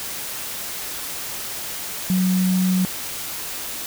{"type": "tone in noise", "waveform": "sine", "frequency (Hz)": 185, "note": "F#3", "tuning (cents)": 0, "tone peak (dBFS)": -16, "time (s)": [2.1, 2.85], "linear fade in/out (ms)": 0, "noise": "white", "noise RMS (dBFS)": -30, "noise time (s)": [0, 3.86], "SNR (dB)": 11, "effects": []}